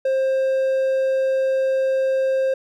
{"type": "tone", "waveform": "triangle", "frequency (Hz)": 530, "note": "C5", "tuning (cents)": 22, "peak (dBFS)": -15, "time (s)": [0.05, 2.54], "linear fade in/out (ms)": 5, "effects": []}